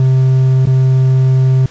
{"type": "tone with dropouts", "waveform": "triangle", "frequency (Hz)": 130.81, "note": "C3", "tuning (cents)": 0, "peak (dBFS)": -5, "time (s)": [0, 1.66], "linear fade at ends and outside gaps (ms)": 2, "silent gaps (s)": [0.656, 0.67], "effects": ["pink hiss -39 dBFS RMS until 1.7 s", "resampled to 16000 Hz"]}